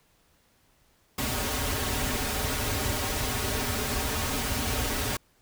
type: noise with comb filter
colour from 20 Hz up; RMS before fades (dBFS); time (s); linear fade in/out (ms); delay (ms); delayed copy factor
pink; -29; 1.18-5.17; 5; 5.9; -1
effects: pink hiss -65 dBFS RMS until 5.41 s

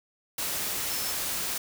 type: tone in noise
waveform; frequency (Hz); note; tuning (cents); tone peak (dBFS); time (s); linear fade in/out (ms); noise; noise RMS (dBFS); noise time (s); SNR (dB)
sine; 5290; E8; +5; -37; 0.9-1.12; 5; white; -31; 0.38-1.58; -9
effects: none

